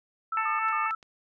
sine tone with vibrato, 1268 Hz, D#6, 32 cents sharp, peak -27 dBFS, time 0.32-0.95 s, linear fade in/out 5 ms, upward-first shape square, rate 3.7 Hz, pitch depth 70 cents each way
harmonic tone, 442.5 Hz, A4, 10 cents sharp, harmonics 2 / 3 / 4 / 5 / 6, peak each -32 / -34 / -35 / -36 / -37 dBFS, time 0.37-0.91 s, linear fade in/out 2 ms
clicks, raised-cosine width 0.2 ms, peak -33 dBFS, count 3, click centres 0.686 / 0.909 / 1.028 s
effects none

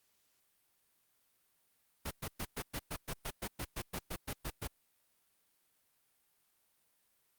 pink noise bursts, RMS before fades -39 dBFS, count 16, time 2.05-4.676 s, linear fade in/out 10 ms, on 61 ms, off 110 ms, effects white hiss -75 dBFS RMS until 7.38 s + Opus 48 kbps

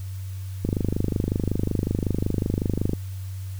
click train, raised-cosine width 3 ms, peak -10 dBFS, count 59, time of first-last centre 0.65-2.933 s, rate 25.4 Hz, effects added 95 Hz sine -30 dBFS peak until 3.59 s + white hiss -50 dBFS RMS until 3.59 s

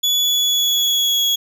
35% pulse tone with pitch glide, 3420 to 3340 Hz, A7 to G#7, -50 to +9 cents, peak -13 dBFS, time 0.03-1.36 s, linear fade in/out 10 ms, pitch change -41 cents, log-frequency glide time 0.22-1.24 s, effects none

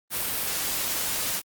white noise, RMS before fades -28 dBFS, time 0.1-1.42 s, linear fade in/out 50 ms, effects Opus 32 kbps

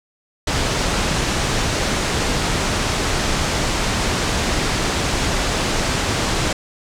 pink low-pass noise, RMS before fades -20 dBFS, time 0.47-6.53 s, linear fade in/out 5 ms, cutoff 8000 Hz, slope 24 dB/octave, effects none

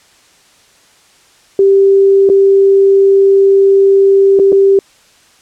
sine tone with dropouts, 392 Hz, G4, in tune, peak -4 dBFS, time 1.59-4.79 s, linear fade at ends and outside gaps 2 ms, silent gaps 2.291-2.298 / 4.391-4.396 / 4.521-4.526 s, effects white hiss -47 dBFS RMS until 5.41 s + low-pass 8000 Hz 12 dB/octave

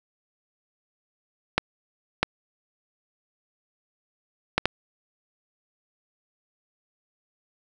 clicks, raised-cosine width 0.3 ms, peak -3 dBFS, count 4, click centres 1.58 / 2.23 / 4.58 / 4.656 s, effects none

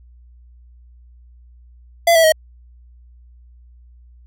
square tone with pitch steps, 678 / 654.1 / 631.1 Hz, E5 / E5 / D#5, +49 / -14 / +24 cents, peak -10 dBFS, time 2.07-2.322 s, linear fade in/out 5 ms, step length 84 ms, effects added 60 Hz sine -43 dBFS peak until 4.26 s

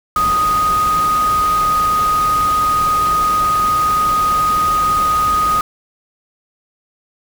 sine tone in noise, 1244.5 Hz, D#6, in tune, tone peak -12 dBFS, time 0.16-5.61 s, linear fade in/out 2 ms, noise pink, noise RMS -26 dBFS, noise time 0.16-5.61 s, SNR +11 dB, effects none

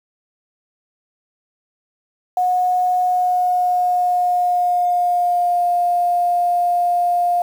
sine tone with pitch glide, 727 to 704.7 Hz, F#5 to F5, -31 to +15 cents, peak -14 dBFS, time 2.37-7.42 s, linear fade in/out 2 ms, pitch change -54 cents, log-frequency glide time 3.04-5.66 s, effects 7-bit

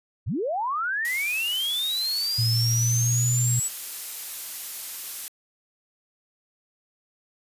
sine linear sweep, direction up, 64.7 to 7902 Hz, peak -24 dBFS, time 0.26-3.69 s, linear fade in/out 20 ms
blue noise, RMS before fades -33 dBFS, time 1.05-5.28 s, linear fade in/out 0 ms
sine tone with pitch glide, 115.2 to 121.84 Hz, A#2 to B2, -20 to -23 cents, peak -21 dBFS, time 2.38-3.6 s, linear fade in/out 10 ms, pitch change +97 cents, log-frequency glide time 2.52-3.26 s
effects resampled to 32000 Hz

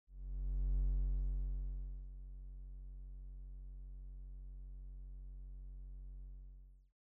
triangle tone with ADSR envelope, 46.25 Hz, F#1, in tune, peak -29 dBFS, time 0.07-6.93 s, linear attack 710 ms, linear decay 1300 ms, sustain -16 dB, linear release 700 ms, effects none

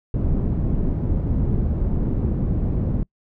pink low-pass noise, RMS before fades -21 dBFS, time 0.14-3.03 s, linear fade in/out 2 ms, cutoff 240 Hz, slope 12 dB/octave, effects noise-tail reverb RT60 0.1 s tail -26 dB re dry

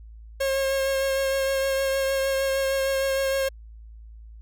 45% pulse tone with vibrato, 540 Hz, C#5, 45 cents flat, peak -22 dBFS, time 0.4-3.49 s, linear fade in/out 10 ms, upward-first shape triangle, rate 6.5 Hz, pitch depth 20 cents each way, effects added 55 Hz sine -41 dBFS peak until 4.41 s

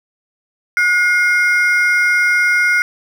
triangle ring-modulated tone, 1788 Hz, A6, 27 cents sharp, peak -6 dBFS, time 0.77-2.82 s, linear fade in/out 0 ms, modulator 340 Hz, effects none

